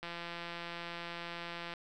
click train, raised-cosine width 0.3 ms, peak -26 dBFS, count 293, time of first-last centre 0.03-1.738 s, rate 171 Hz, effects none

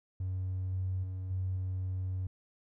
triangle tone with level steps, 93.3 Hz, F#2, 15 cents sharp, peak -29 / -27 / -33 / -27 / -29 dBFS, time 0.2-2.27 s, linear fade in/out 5 ms, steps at 0.72 / 1.03 / 1.3 / 1.56 s, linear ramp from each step 10 ms, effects tanh soft clip ceiling -28 dBFS

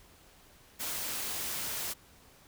white noise, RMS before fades -36 dBFS, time 0.79-1.94 s, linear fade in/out 20 ms, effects pink hiss -59 dBFS RMS until 2.47 s

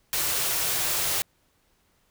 white band-stop noise, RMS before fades -26 dBFS, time 0.13-1.22 s, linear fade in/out 0 ms, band 190 to 300 Hz, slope 96 dB/octave, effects pink hiss -67 dBFS RMS until 2.1 s

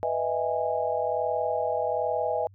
sine chord, E major seventh, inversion second, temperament just, 494.4 / 618.1 / 659.3 / 824.1 Hz, B4 / D#5 / E5 / G#5, +2 / -12 / 0 / -14 cents, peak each -30 dBFS, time 0.03-2.47 s, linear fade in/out 0 ms, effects added 97 Hz sine -50 dBFS peak until 2.54 s

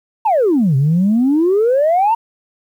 sine exponential two-way sweep, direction down then up, 937 to 130 to 937 Hz, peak -9 dBFS, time 0.25-2.15 s, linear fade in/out 10 ms, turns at 0.76 s, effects tanh soft clip ceiling -7 dBFS + 8-bit

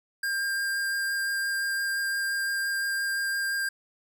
square tone with vibrato, 1600 Hz, G6, 35 cents sharp, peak -27 dBFS, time 0.23-3.69 s, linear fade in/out 5 ms, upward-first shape sine, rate 5.8 Hz, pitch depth 9 cents each way, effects none

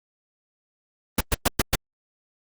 pink noise bursts, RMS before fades -19 dBFS, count 5, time 1.18-1.755 s, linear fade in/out 5 ms, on 27 ms, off 110 ms, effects Opus 32 kbps

